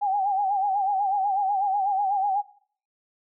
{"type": "tone with vibrato", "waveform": "sine", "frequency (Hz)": 792, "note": "G5", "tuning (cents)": 18, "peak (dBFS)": -21, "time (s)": [0.01, 2.42], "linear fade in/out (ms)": 20, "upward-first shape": "sine", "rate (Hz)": 8.1, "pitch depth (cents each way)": 84, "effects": ["noise-tail reverb RT60 0.5 s tail -19 dB re dry"]}